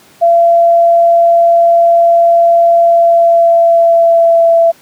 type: tone with pitch glide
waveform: sine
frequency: 680 to 669.1 Hz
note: F5 to E5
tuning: -46 to +26 cents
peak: -4 dBFS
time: 0.21-4.72 s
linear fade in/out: 20 ms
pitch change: -28 cents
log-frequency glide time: 2.82-4.49 s
effects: pink hiss -43 dBFS RMS until 4.81 s + high-pass 150 Hz 12 dB/octave